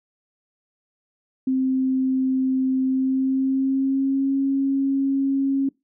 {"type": "tone with pitch glide", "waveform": "sine", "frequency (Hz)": [261.6, 272.7], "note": ["C4", "C#4"], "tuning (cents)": [0, -28], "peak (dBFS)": -18, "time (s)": [1.47, 5.69], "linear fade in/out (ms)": 5, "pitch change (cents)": 72, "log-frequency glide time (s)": [2.85, 4.36], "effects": ["noise-tail reverb RT60 0.2 s tail -23 dB re dry"]}